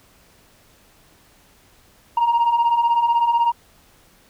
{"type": "beating tone pair", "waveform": "sine", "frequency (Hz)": [925, 941], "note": ["A#5", "A#5"], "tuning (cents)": [-14, 16], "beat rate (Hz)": 16, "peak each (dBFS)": [-19, -14], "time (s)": [2.17, 3.52], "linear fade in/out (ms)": 5, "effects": ["tanh soft clip ceiling -12 dBFS", "pink hiss -54 dBFS RMS until 4.29 s"]}